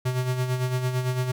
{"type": "tone with tremolo", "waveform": "square", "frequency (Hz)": 127, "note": "B2", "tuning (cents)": 49, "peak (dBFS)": -22, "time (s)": [0.05, 1.32], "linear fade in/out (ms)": 10, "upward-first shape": "sine", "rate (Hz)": 8.9, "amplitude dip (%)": 55, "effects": []}